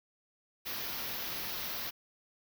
white band-stop noise, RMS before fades -38 dBFS, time 0.65-1.91 s, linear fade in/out 20 ms, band 5800 to 12000 Hz, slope 48 dB/octave, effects none

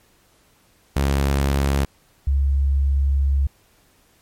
sawtooth / sine tone pair in turn, 69.3 / 69.02 Hz, C#2 / C#2, 0 / -7 cents, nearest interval unison, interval 7 cents, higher first, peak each -13 / -15 dBFS, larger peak first, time 0.96-1.85 / 2.27-3.47 s, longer second, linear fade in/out 5 ms, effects pink hiss -58 dBFS RMS until 4.21 s + MP3 64 kbps

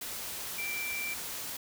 sine tone in noise, 2347 Hz, D7, 2 cents flat, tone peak -34 dBFS, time 0.58-1.14 s, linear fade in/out 5 ms, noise white, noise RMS -39 dBFS, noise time 0.01-1.57 s, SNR +2 dB, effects none

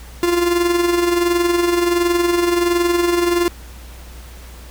45% pulse tone with amplitude modulation, 347.7 Hz, F4, 8 cents flat, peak -12 dBFS, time 0.23-3.48 s, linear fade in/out 0 ms, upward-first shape sine, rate 21.4 Hz, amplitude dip 50%, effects added 60 Hz sine -35 dBFS peak until 4.7 s + pink hiss -42 dBFS RMS until 4.7 s

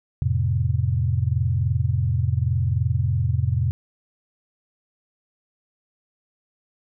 sine chord, F major, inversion none, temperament equal, 87.31 / 110 / 130.81 Hz, F2 / A2 / C3, 0 / 0 / 0 cents, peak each -23 dBFS, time 0.22-3.71 s, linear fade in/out 0 ms, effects none

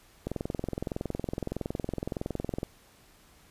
click train, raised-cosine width 2 ms, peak -18 dBFS, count 52, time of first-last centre 0.27-2.631 s, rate 21.6 Hz, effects pink hiss -59 dBFS RMS until 3.5 s + resampled to 32000 Hz

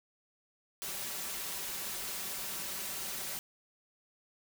white noise with comb filter, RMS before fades -39 dBFS, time 0.82-3.39 s, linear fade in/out 0 ms, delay 5.2 ms, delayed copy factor +0.5, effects none

